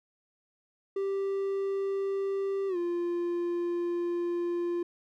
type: tone with pitch glide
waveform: triangle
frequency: 392 to 347.2 Hz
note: G4 to F4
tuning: 0 to -10 cents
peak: -26 dBFS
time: 0.96-4.83 s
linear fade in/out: 5 ms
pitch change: -210 cents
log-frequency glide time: 2.68-2.77 s
effects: none